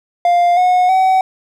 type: tone with pitch steps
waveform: triangle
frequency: 700 / 727.2 / 755.5 Hz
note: F5 / F#5 / F#5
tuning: +4 / -30 / +36 cents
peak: -7 dBFS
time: 0.25-1.21 s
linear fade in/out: 2 ms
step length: 320 ms
effects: none